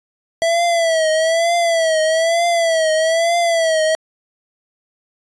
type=tone with vibrato; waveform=square; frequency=658 Hz; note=E5; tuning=3 cents flat; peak=-14 dBFS; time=0.42-3.95 s; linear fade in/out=0 ms; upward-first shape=triangle; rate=1.1 Hz; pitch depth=92 cents each way; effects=resampled to 22050 Hz